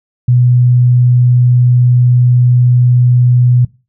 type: tone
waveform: sine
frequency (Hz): 123.47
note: B2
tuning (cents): 0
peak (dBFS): -5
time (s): 0.28-3.65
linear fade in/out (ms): 5
effects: noise-tail reverb RT60 0.3 s tail -21 dB re dry